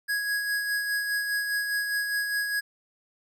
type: tone with tremolo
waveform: square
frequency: 1661.2 Hz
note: G#6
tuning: in tune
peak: -25 dBFS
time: 0.08-2.61 s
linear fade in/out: 20 ms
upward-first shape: sine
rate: 4.9 Hz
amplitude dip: 40%
effects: none